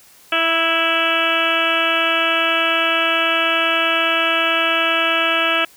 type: harmonic tone with a mistuned harmonic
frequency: 329.6 Hz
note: E4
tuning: in tune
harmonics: 1 / 2 / 3 / 4 / 5 / 6 / 7 / 8 / 9 / 10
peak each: -28 / -23 / -31 / -21 / -23 / -33 / -24 / -21 / -23 / -28 dBFS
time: 0.32-5.65 s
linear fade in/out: 5 ms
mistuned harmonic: 3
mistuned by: -18 cents
effects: white hiss -48 dBFS RMS until 5.76 s